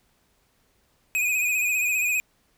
square tone with vibrato, 2489 Hz, D#7, in tune, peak -22 dBFS, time 1.15-2.2 s, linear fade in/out 0 ms, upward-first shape sine, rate 15 Hz, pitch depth 49 cents each way, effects pink hiss -66 dBFS RMS until 2.57 s

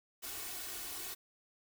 white noise with comb filter, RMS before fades -43 dBFS, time 0.22-1.15 s, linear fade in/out 20 ms, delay 2.7 ms, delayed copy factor +0.9, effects none

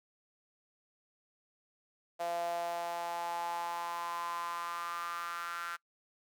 sawtooth tone with high-pass filter sweep, 171.2 Hz, F3, 34 cents flat, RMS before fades -38 dBFS, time 2.19-5.77 s, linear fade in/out 20 ms, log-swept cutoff 650 to 1400 Hz, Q 6.5, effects noise-tail reverb RT60 0.1 s tail -25 dB re dry

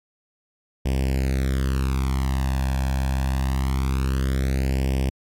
sawtooth tone with flanger, 66.2 Hz, C2, 21 cents sharp, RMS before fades -22 dBFS, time 0.85-5.1 s, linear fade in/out 10 ms, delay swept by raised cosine 0.37 to 1.2 ms, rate 0.24 Hz, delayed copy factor +0.95, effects MP3 64 kbps

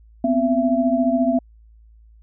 sine tone cluster, 247.2 / 261.5 / 670 Hz, B3 / C4 / E5, +2 / -1 / +28 cents, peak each -20 dBFS, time 0.24-1.39 s, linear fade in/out 5 ms, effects added 55 Hz sine -46 dBFS peak until 2.22 s

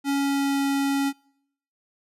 square tone with pitch glide, 279.1 to 277.3 Hz, C#4 to C#4, +12 to +1 cents, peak -22 dBFS, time 0.04-1.13 s, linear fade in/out 50 ms, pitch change -11 cents, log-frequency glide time 0.16-0.66 s, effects noise-tail reverb RT60 0.7 s tail -26 dB re dry + resampled to 32000 Hz

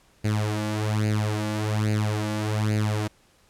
sawtooth tone with flanger, 106.6 Hz, G#2, 46 cents sharp, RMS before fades -25 dBFS, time 0.24-3.08 s, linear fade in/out 10 ms, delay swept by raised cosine 0.44 to 3.54 ms, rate 1.2 Hz, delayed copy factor +0.75, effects pink hiss -60 dBFS RMS until 3.49 s + low-pass 11000 Hz 12 dB/octave

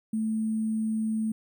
sine tone with sample-and-hold, 220 Hz, A3, in tune, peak -25 dBFS, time 0.13-1.32 s, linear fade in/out 5 ms, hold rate 8820 Hz, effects none

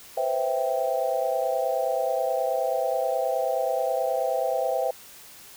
sine chord, C major seventh, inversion third, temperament equal, 493.9 / 523.3 / 659.3 / 784 Hz, B4 / C5 / E5 / G5, 0 / 0 / 0 / 0 cents, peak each -32 / -27 / -27 / -29 dBFS, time 0.17-4.91 s, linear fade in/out 5 ms, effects white hiss -47 dBFS RMS until 5.56 s

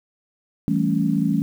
sine chord, A dominant seventh, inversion second, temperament equal, 164.81 / 196 / 220 / 277.2 Hz, E3 / G3 / A3 / C#4, 0 / 0 / 0 / 0 cents, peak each -23 dBFS, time 0.68-1.42 s, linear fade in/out 0 ms, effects 8-bit

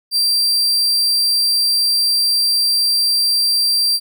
40% pulse tone, 4709 Hz, D8, 4 cents sharp, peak -12 dBFS, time 0.11-4 s, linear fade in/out 50 ms, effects none

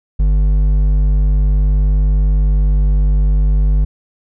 triangle tone with hard clipping, 49.84 Hz, G1, 29 cents sharp, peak -11 dBFS, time 0.19-3.85 s, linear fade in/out 10 ms, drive 10 dB, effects none

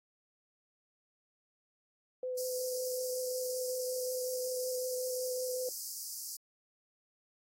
sine tone with vibrato, 506 Hz, B4, 42 cents sharp, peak -34 dBFS, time 2.23-5.69 s, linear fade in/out 2 ms, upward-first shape triangle, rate 5.4 Hz, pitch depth 13 cents each way
pink high-pass noise, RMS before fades -42 dBFS, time 2.37-6.37 s, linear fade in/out 10 ms, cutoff 4700 Hz, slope 96 dB/octave
effects AAC 48 kbps

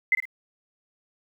sine tone with echo, 2054 Hz, C7, 33 cents flat, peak -16 dBFS, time 0.12-0.15 s, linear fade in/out 2 ms, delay 52 ms, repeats 2, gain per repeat -9 dB, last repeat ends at 0.254 s, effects 9-bit

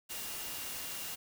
sine tone in noise, 2808 Hz, F7, 9 cents sharp, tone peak -51 dBFS, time 0.09-1.16 s, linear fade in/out 20 ms, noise white, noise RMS -41 dBFS, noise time 0.09-1.16 s, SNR -13 dB, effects none

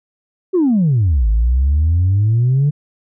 sine exponential two-way sweep, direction down then up, 390 to 51.9 to 149.4 Hz, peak -9 dBFS, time 0.53-2.71 s, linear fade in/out 20 ms, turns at 1.28 s, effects tanh soft clip ceiling -8 dBFS

